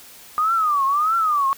sine tone with vibrato, 1210 Hz, D#6, 49 cents flat, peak -16 dBFS, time 0.38-1.53 s, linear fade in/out 0 ms, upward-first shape triangle, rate 1.6 Hz, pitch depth 220 cents each way, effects white hiss -44 dBFS RMS until 1.57 s

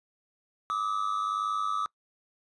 triangle tone pair together, 1174.7 / 1276.2 Hz, D6 / D#6, 0 / +44 cents, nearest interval minor second, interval 144 cents, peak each -29 / -28 dBFS, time 0.7-1.86 s, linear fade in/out 0 ms, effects noise-tail reverb RT60 0.1 s tail -24 dB re dry + resampled to 24000 Hz

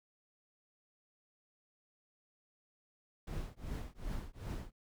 brown noise with tremolo, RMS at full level -38 dBFS, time 3.27-4.72 s, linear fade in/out 5 ms, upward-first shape triangle, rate 2.6 Hz, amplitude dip 100%, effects none

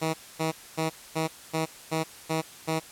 10% pulse tone bursts, 159.8 Hz, D#3, 47 cents sharp, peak -17 dBFS, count 8, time 0.01-2.8 s, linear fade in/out 20 ms, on 130 ms, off 250 ms, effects white hiss -47 dBFS RMS until 2.91 s + low-pass 12000 Hz 12 dB/octave

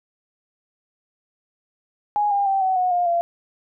sine tone with pitch steps, 830 / 804 / 778.9 / 754.5 / 731 / 708.1 / 686 Hz, G#5 / G5 / G5 / F#5 / F#5 / F5 / F5, -1 / +44 / -11 / +34 / -21 / +24 / -31 cents, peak -17 dBFS, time 2.16-3.21 s, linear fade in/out 0 ms, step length 150 ms, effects none

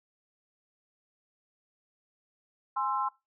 sine chord, Ab augmented, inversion none, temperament equal with one note detuned, 830.6 / 1046.5 / 1332.3 Hz, Ab5 / C6 / E6, 0 / 0 / +18 cents, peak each -33 / -30 / -34 dBFS, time 2.76-3.09 s, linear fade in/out 10 ms, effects noise-tail reverb RT60 0.2 s tail -19 dB re dry

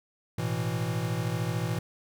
square chord, A suspended second, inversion none, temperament equal, 110 / 123.47 / 164.81 Hz, A2 / B2 / E3, 0 / 0 / 0 cents, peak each -33 dBFS, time 0.38-1.79 s, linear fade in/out 5 ms, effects none

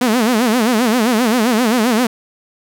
sawtooth tone with vibrato, 233.1 Hz, A#3, in tune, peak -8 dBFS, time 0.01-2.07 s, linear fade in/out 5 ms, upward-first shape sine, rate 7.6 Hz, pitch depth 170 cents each way, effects none

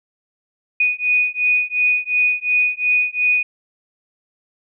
sine beating tone pair, 2476 / 2478.8 Hz, D#7 / D#7, -9 / -7 cents, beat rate 2.8 Hz, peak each -18 / -18 dBFS, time 0.8-3.43 s, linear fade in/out 5 ms, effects none

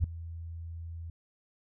sine tone with ADSR envelope, 83.2 Hz, E2, 17 cents sharp, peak -20 dBFS, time 0-1.1 s, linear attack 40 ms, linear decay 4 ms, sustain -18 dB, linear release 3 ms, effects none

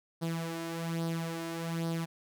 sawtooth tone with flanger, 165.7 Hz, E3, 9 cents sharp, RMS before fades -35 dBFS, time 0.21-2.06 s, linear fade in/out 20 ms, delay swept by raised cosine 0.2 to 2.9 ms, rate 1.2 Hz, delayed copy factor +0.6, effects none

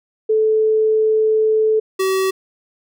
sine / square tone pair in turn, 436 / 381 Hz, A4 / G4, -16 / -49 cents, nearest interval major second, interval 233 cents, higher first, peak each -12 / -16 dBFS, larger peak first, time 0.29-1.8 / 1.99-2.31 s, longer first, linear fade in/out 10 ms, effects none

